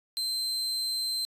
40% pulse tone, 4110 Hz, C8, 32 cents flat, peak -27 dBFS, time 0.17-1.25 s, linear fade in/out 0 ms, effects resampled to 32000 Hz

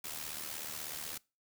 white noise with amplitude modulation, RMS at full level -39 dBFS, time 0.04-1.18 s, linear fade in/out 5 ms, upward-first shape sine, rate 76.3 Hz, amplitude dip 65%, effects noise-tail reverb RT60 0.3 s tail -24 dB re dry

